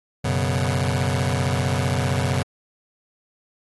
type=chord; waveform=sawtooth; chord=F# suspended fourth; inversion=none; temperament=just; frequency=92.5 / 123.33 / 138.75 Hz; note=F#2 / B2 / C#3; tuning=0 / -2 / +2 cents; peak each=-20 dBFS; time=0.24-2.43 s; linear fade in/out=10 ms; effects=AAC 32 kbps